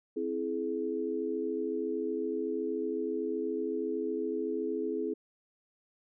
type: chord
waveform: sine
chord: C augmented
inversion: none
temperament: equal with one note detuned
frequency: 261.6 / 329.6 / 423.1 Hz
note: C4 / E4 / G#4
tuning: 0 / 0 / +32 cents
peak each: -37 / -35 / -33 dBFS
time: 0.16-5.14 s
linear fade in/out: 10 ms
effects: none